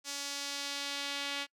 sawtooth tone with band-pass filter sweep, 282.2 Hz, C#4, 31 cents sharp, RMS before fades -38 dBFS, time 0.04-1.47 s, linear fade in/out 50 ms, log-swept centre 6000 to 3200 Hz, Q 1.4, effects noise-tail reverb RT60 0.1 s tail -26 dB re dry

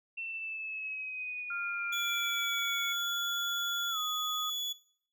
sine exponential sweep, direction down, 2700 to 2217 Hz, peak -36 dBFS, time 0.17-2.93 s, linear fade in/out 10 ms
sine tone with pitch glide, 1396.9 to 1251.7 Hz, F6 to D#6, 0 to +10 cents, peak -35 dBFS, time 1.5-4.5 s, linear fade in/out 5 ms, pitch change -190 cents, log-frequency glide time 3.9-3.98 s
35% pulse tone, 3411 Hz, G#7, 46 cents sharp, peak -32 dBFS, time 1.92-4.73 s, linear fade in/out 10 ms
effects noise-tail reverb RT60 0.6 s tail -19 dB re dry

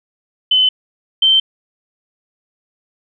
sine tone pair in turn, 3036 / 3112 Hz, F#7 / G7, +44 / -13 cents, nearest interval unison, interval 43 cents, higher second, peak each -9 / -8 dBFS, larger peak second, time 0.51-0.69 / 1.22-1.4 s, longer neither, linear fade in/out 5 ms, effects none

